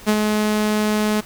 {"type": "tone with ADSR envelope", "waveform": "sawtooth", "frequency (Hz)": 212.5, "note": "G#3", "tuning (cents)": 40, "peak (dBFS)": -9, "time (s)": [0.06, 1.21], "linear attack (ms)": 30, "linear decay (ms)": 60, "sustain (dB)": -4, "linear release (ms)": 12, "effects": ["pink hiss -41 dBFS RMS until 1.25 s"]}